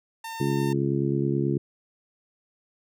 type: tone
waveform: sawtooth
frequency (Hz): 905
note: A5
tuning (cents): +48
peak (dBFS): -30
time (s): 0.24-0.73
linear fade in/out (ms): 5
type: harmonic tone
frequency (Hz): 69.3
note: C#2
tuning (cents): 0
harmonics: 2 / 3 / 4 / 5 / 6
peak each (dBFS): -26 / -30 / -30 / -27 / -33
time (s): 0.4-1.58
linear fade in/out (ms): 5
effects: none